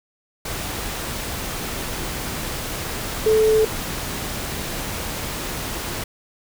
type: tone in noise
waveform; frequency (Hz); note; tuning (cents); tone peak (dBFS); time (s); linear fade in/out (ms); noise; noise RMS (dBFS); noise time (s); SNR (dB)
sine; 436.4; A4; -14; -13; 3.26-3.65; 5; pink; -28; 0.45-6.04; +12
effects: none